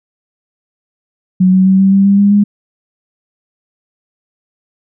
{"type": "tone with pitch steps", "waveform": "sine", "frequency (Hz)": [185, 187.69, 190.42, 193.19, 196, 198.85, 201.7, 204.7], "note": ["F#3", "F#3", "G3", "G3", "G3", "G3", "G3", "G#3"], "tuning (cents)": [0, 25, -50, -25, 0, 25, 50, -25], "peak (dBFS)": -5, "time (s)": [1.4, 2.44], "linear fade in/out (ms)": 10, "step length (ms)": 130, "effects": []}